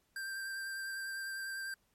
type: tone with vibrato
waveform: square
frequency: 1577 Hz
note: G6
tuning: 10 cents sharp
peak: -39 dBFS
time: 0.16-1.74 s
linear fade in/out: 2 ms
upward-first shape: triangle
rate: 10 Hz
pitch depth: 17 cents each way
effects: pink hiss -75 dBFS RMS until 1.94 s + MP3 64 kbps